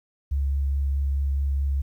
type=tone with vibrato; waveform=sine; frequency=69.3 Hz; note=C#2; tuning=in tune; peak=-21 dBFS; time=0.31-1.82 s; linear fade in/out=10 ms; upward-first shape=triangle; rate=4.7 Hz; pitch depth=15 cents each way; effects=10-bit